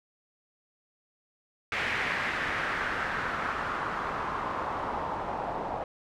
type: noise with low-pass filter sweep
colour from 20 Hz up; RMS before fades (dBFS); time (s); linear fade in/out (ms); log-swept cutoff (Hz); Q
white; -32; 1.72-5.84; 2; 2100 to 790; 2.5
effects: none